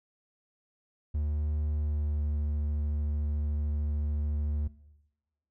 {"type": "tone with pitch glide", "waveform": "triangle", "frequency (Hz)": [74.9, 73.87], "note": ["D2", "D2"], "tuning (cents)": [35, 11], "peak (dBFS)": -25, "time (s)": [1.14, 4.68], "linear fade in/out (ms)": 10, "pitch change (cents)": -24, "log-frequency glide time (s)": [2.11, 2.21], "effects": ["noise-tail reverb RT60 1.0 s tail -19 dB re dry"]}